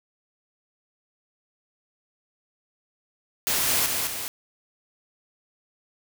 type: noise with echo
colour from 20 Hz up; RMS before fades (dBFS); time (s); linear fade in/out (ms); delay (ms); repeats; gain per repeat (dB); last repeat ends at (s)
white; -24; 3.47-3.86; 0; 210; 2; -4; 4.28
effects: none